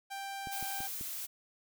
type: tone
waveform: sawtooth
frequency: 787 Hz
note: G5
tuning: 7 cents sharp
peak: -35 dBFS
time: 0.1-0.88 s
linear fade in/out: 20 ms
type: clicks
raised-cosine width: 3 ms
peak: -33 dBFS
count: 4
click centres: 0.472 / 0.627 / 0.805 / 1.011 s
type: noise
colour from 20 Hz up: blue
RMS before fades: -40 dBFS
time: 0.51-1.27 s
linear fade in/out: 20 ms
effects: none